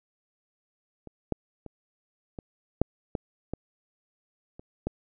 clicks, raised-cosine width 2 ms, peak -29 / -13 / -27 / -24 / -7 / -15 / -18 / -30 / -15 dBFS, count 9, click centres 1.073 / 1.323 / 1.663 / 2.388 / 2.816 / 3.152 / 3.536 / 4.595 / 4.87 s, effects none

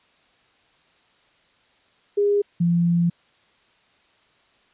sine tone pair in turn, 408 / 171.54 Hz, G#4 / F3, -31 / -31 cents, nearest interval octave + minor third, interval 1500 cents, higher first, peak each -16 dBFS, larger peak neither, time 2.17-2.42 / 2.6-3.1 s, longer second, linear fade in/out 10 ms, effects white hiss -60 dBFS RMS until 4.73 s + resampled to 8000 Hz

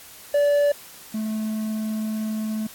triangle tone pair in turn, 578 / 217.3 Hz, D5 / A3, -28 / -21 cents, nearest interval octave + perfect fourth, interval 1693 cents, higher first, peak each -14 / -22 dBFS, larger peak first, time 0.34-0.72 / 1.14-2.67 s, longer second, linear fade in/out 5 ms, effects white hiss -44 dBFS RMS until 2.74 s + AAC 64 kbps

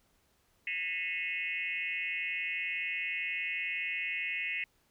sine tone with frequency modulation, 2343 Hz, D7, 5 cents flat, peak -32 dBFS, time 0.67-4.64 s, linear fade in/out 2 ms, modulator 169 Hz, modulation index 2.4, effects pink hiss -71 dBFS RMS until 4.9 s

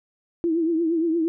sine tone with vibrato, 329.6 Hz, E4, in tune, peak -19 dBFS, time 0.44-1.28 s, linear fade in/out 0 ms, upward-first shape triangle, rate 8.6 Hz, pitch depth 94 cents each way, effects none

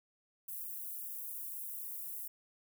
white high-pass noise, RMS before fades -43 dBFS, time 0.48-2.28 s, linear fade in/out 5 ms, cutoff 11000 Hz, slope 24 dB/octave, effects none

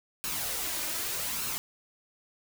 white noise with flanger, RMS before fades -33 dBFS, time 0.24-1.58 s, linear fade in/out 0 ms, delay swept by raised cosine 0.73 to 3.33 ms, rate 0.83 Hz, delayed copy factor +0.5, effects none

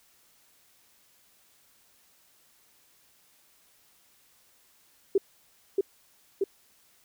sine tone with echo, 392 Hz, G4, in tune, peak -18 dBFS, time 5.15-5.18 s, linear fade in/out 5 ms, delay 630 ms, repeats 2, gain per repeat -2 dB, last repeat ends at 6.44 s, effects white hiss -63 dBFS RMS until 7.04 s

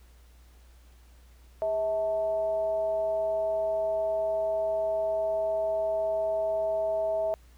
sine tone with frequency modulation, 646 Hz, E5, 35 cents flat, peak -25 dBFS, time 1.62-7.34 s, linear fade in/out 0 ms, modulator 239 Hz, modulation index 0.38, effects added 60 Hz sine -52 dBFS peak until 7.57 s + pink hiss -63 dBFS RMS until 7.57 s

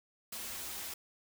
white noise with comb filter, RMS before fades -42 dBFS, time 0.32-0.94 s, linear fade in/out 5 ms, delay 6.8 ms, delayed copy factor -0.85, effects none

